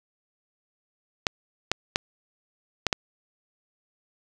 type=clicks; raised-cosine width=0.2 ms; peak=-4 dBFS; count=5; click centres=1.268 / 1.716 / 1.959 / 2.867 / 2.928 s; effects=none